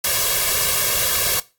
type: noise with comb filter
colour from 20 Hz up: white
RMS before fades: -19 dBFS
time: 0.04-1.4 s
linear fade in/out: 5 ms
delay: 1.8 ms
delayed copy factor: +0.85
effects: noise-tail reverb RT60 0.3 s tail -20 dB re dry + AAC 64 kbps